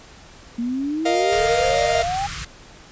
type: exponential sweep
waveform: sine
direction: up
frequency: 230 to 819 Hz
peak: -21 dBFS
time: 0.58-2.27 s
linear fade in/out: 10 ms
type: chord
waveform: 45% pulse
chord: Bb suspended fourth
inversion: none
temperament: equal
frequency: 466.2 / 622.3 / 698.5 Hz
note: Bb4 / Eb5 / F5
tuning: 0 / 0 / 0 cents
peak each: -25 / -24 / -20 dBFS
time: 1.05-2.03 s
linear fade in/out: 10 ms
type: band-stop noise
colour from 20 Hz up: pink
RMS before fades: -30 dBFS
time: 1.32-2.45 s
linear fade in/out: 5 ms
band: 170 to 1100 Hz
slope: 96 dB/octave
effects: pink hiss -45 dBFS RMS until 2.91 s + resampled to 16000 Hz